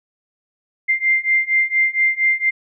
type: beating tone pair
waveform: sine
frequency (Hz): 2093 / 2097.3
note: C7 / C7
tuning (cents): 0 / +4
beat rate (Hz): 4.3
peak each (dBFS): -18 / -17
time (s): 0.88-2.51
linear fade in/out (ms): 20
effects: none